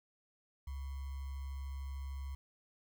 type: tone with sample-and-hold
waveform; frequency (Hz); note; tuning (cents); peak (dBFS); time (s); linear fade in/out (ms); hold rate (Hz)
sine; 68.3; C#2; -25; -39; 0.67-2.35; 5; 1050
effects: none